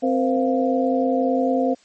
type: tone cluster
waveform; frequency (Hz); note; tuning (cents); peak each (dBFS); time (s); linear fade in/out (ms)
sine; 261.5 / 470.1 / 521 / 696; C4 / A#4 / C5 / F5; -1 / +15 / -7 / -6; -20 / -26 / -22 / -24; 0.02-1.75; 20
effects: white hiss -56 dBFS RMS until 1.84 s + MP3 32 kbps